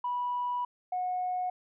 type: tone pair in turn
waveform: sine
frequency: 980 / 729.7 Hz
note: B5 / F#5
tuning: -14 / -24 cents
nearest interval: perfect fourth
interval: 510 cents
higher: first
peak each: -28 dBFS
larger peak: neither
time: 0.04-0.65 / 0.92-1.5 s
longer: first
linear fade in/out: 5 ms
effects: tanh soft clip ceiling -24 dBFS